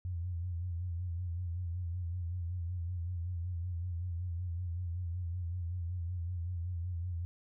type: tone with vibrato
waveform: sine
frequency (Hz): 87.31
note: F2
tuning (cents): 0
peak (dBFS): -34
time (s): 0.05-7.25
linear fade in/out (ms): 0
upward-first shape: sine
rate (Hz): 5.3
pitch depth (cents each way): 71
effects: none